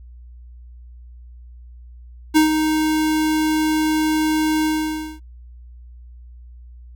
square tone with ADSR envelope, 311.1 Hz, D#4, in tune, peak -10 dBFS, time 2.34-5.2 s, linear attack 26 ms, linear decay 120 ms, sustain -7 dB, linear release 560 ms, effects added 60 Hz sine -38 dBFS peak until 6.95 s

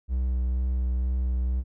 triangle tone with vibrato, 62.8 Hz, B1, 30 cents sharp, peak -21 dBFS, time 0.08-1.64 s, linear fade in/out 50 ms, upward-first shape sine, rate 2.1 Hz, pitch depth 17 cents each way, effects none

